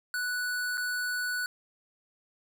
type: tone with dropouts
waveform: square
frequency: 1480 Hz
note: F#6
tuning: in tune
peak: -30 dBFS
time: 0.14-1.46 s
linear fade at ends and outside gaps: 1 ms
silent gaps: 0.773-0.778 s
effects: none